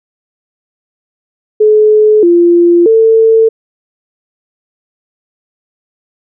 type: tone with pitch steps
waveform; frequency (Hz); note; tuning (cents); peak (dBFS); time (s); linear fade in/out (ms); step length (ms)
sine; 427.5 / 345.2 / 447.4; A4 / F4 / A4; -50 / -20 / +29; -3; 1.6-3.49; 10; 630
effects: none